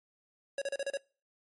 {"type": "tone bursts", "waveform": "square", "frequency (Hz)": 554.4, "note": "C#5", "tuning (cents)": 0, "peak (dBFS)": -32, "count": 6, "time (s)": [0.58, 0.972], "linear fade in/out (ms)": 2, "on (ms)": 37, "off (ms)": 34, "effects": ["noise-tail reverb RT60 0.4 s tail -26 dB re dry", "MP3 48 kbps"]}